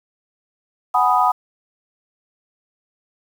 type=chord; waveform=sine; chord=G# minor seventh; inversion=third; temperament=equal; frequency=740 / 830.6 / 987.8 / 1244.5 Hz; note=F#5 / G#5 / B5 / D#6; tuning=0 / 0 / 0 / 0 cents; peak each=-18 / -21 / -18 / -18 dBFS; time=0.94-1.32 s; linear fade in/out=10 ms; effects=7-bit